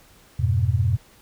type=chord; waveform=sine; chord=F diminished; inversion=none; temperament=equal; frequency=87.31 / 103.83 / 123.47 Hz; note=F2 / Ab2 / Cb3; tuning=0 / 0 / 0 cents; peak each=-22 dBFS; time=0.39-0.97 s; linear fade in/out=10 ms; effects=pink hiss -53 dBFS RMS until 1.21 s